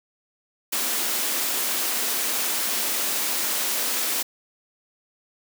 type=high-pass noise; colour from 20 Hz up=white; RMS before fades=-25 dBFS; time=0.72-4.23 s; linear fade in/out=10 ms; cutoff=200 Hz; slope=96 dB/octave; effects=none